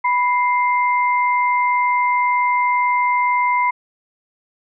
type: tone pair together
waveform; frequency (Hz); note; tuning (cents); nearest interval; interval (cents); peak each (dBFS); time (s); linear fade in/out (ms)
sine; 987.8 / 2093; B5 / C7; 0 / 0; octave + minor second; 1300; -15 / -21; 0.04-3.71; 10
effects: none